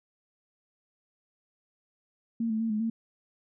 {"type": "tone with pitch steps", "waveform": "sine", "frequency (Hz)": [229.2, 219.5, 226.2, 213.3, 226.4], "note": ["A#3", "A3", "A3", "G#3", "A3"], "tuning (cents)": [-29, -4, 48, 46, 50], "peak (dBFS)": -26, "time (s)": [2.4, 2.9], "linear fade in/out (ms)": 5, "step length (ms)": 100, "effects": []}